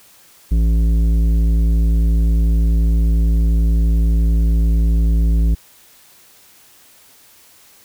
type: tone with tanh clipping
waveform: sine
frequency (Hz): 55.7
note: A1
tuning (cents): +22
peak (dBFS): -13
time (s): 0.51-5.55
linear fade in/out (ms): 10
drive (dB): 11
effects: white hiss -48 dBFS RMS until 7.84 s